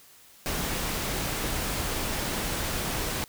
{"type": "noise", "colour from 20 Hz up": "pink", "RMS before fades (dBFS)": -30, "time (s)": [0.46, 3.24], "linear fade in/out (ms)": 0, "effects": ["white hiss -54 dBFS RMS until 3.28 s"]}